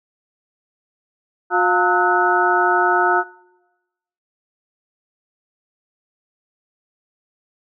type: tone cluster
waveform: sine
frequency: 359.6 / 707 / 903 / 1288 / 1478 Hz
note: F#4 / F5 / A5 / E6 / F#6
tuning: -49 / +21 / +45 / -41 / -2 cents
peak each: -20 dBFS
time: 1.5-3.24 s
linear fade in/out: 50 ms
effects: noise-tail reverb RT60 1.0 s tail -21 dB re dry